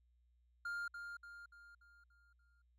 triangle tone with echo, 1404 Hz, F6, 9 cents sharp, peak -38 dBFS, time 0.65-0.88 s, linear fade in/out 5 ms, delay 290 ms, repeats 6, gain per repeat -6 dB, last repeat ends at 2.62 s, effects added 60 Hz sine -70 dBFS peak until 2.78 s

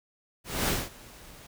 pink noise with ADSR envelope, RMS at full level -26 dBFS, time 0.44-1.47 s, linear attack 240 ms, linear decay 210 ms, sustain -23 dB, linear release 8 ms, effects none

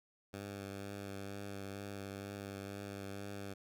10% pulse tone with vibrato, 99.5 Hz, G2, 26 cents sharp, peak -35 dBFS, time 0.33-3.54 s, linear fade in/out 10 ms, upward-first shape triangle, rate 2.1 Hz, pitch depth 24 cents each way, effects none

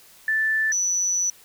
sine tone pair in turn, 1760 / 5942 Hz, A6 / F#8, 0 / +6 cents, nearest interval octave + major sixth, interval 2106 cents, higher second, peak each -19 / -20 dBFS, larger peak first, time 0.28-0.72 / 0.72-1.3 s, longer second, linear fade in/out 2 ms, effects white hiss -51 dBFS RMS until 1.44 s

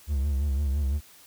triangle tone with vibrato, 70.2 Hz, C#2, 22 cents sharp, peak -21 dBFS, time 0.07-1.01 s, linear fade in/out 50 ms, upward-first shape sine, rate 5.9 Hz, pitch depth 100 cents each way, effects white hiss -53 dBFS RMS until 1.26 s

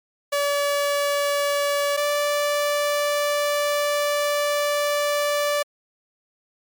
sawtooth tone pair in turn, 573 / 583.4 Hz, D5 / D5, -43 / -12 cents, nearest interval unison, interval 31 cents, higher second, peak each -16 dBFS, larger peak neither, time 0.32-1.97 / 1.97-5.63 s, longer second, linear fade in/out 10 ms, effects MP3 96 kbps

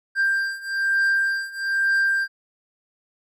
triangle beating tone pair, 1584 / 1585.1 Hz, G6 / G6, +18 / +19 cents, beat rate 1.1 Hz, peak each -22 / -20 dBFS, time 0.15-2.28 s, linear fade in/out 50 ms, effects none

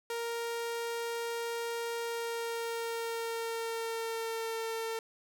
sawtooth tone with pitch glide, 466.2 to 451.6 Hz, A#4 to A4, 0 to +45 cents, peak -30 dBFS, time 0.1-4.99 s, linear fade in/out 2 ms, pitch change -55 cents, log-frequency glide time 2.01-4.61 s, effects none

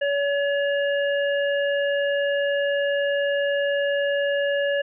harmonic tone, 567 Hz, C#5, 39 cents sharp, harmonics 1 / 3 / 5, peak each -21 / -27 / -33 dBFS, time 0.01-4.82 s, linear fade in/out 10 ms, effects none

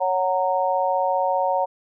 sine chord, F# major, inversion second, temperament just, 555 / 740 / 925 Hz, C#5 / F#5 / A#5, +2 / 0 / -14 cents, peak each -23 dBFS, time 0-1.66 s, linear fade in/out 20 ms, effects none

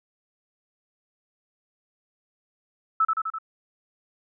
sine tone with echo, 1309 Hz, E6, 13 cents flat, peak -17 dBFS, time 3-3.05 s, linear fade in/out 5 ms, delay 84 ms, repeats 4, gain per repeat -3 dB, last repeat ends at 3.386 s, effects none

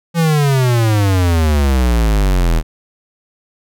square exponential sweep, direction down, 171.1 to 38.89 Hz, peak -11 dBFS, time 0.14-2.63 s, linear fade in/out 50 ms, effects none

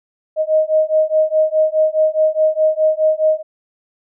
sine beating tone pair, 622.3 / 627.1 Hz, D#5 / D#5, 0 / +13 cents, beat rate 4.8 Hz, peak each -15 dBFS, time 0.36-3.43 s, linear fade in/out 50 ms, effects none

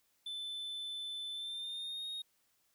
triangle tone with pitch glide, 3520 to 3729 Hz, A7 to A#7, 0 to 0 cents, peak -38 dBFS, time 0.26-2.22 s, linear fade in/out 5 ms, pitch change +100 cents, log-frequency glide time 1.33-2.07 s, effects white hiss -75 dBFS RMS until 2.74 s

